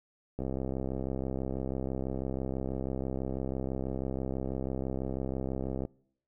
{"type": "click train", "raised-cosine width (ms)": 2, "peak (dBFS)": -21, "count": 362, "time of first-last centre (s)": [0.39, 5.851], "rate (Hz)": 66.1, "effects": ["noise-tail reverb RT60 0.7 s tail -25 dB re dry"]}